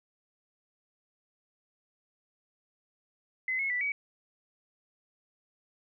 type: tone with pitch steps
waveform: sine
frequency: 2040 / 2180 / 1973 / 2268 Hz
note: C7 / C#7 / B6 / C#7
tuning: -44 / -29 / -2 / +39 cents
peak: -28 dBFS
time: 3.48-3.92 s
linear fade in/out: 2 ms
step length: 110 ms
effects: none